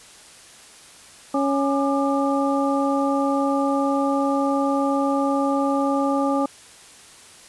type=harmonic tone with a mistuned harmonic; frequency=277.2 Hz; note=C#4; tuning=in tune; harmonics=1 / 2 / 3 / 4; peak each=-21 / -24 / -26 / -27 dBFS; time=1.34-6.46 s; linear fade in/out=5 ms; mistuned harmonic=4; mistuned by=+130 cents; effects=white hiss -46 dBFS RMS until 7.48 s + resampled to 24000 Hz